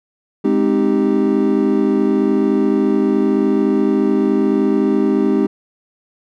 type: chord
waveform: triangle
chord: Ab major seventh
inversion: none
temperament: equal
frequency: 207.7 / 261.6 / 311.1 / 392 Hz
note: Ab3 / C4 / Eb4 / G4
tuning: 0 / 0 / 0 / 0 cents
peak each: -16 dBFS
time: 0.44-5.47 s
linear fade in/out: 10 ms
effects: none